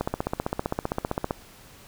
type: click train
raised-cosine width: 1 ms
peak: -11 dBFS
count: 21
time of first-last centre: 0.01-1.309 s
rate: 15.4 Hz
effects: pink hiss -50 dBFS RMS until 1.87 s